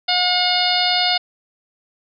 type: harmonic tone with a mistuned harmonic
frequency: 721 Hz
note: F#5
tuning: 45 cents flat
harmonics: 1 / 2 / 3 / 4 / 5 / 6 / 7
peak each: -21 / -27 / -25 / -24 / -22 / -21 / -24 dBFS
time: 0.08-1.18 s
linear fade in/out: 10 ms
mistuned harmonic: 7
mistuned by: -41 cents
effects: none